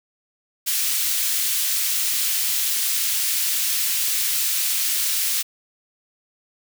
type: high-pass noise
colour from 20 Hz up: white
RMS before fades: -22 dBFS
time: 0.66-5.43 s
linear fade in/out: 20 ms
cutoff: 2400 Hz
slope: 12 dB/octave
effects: none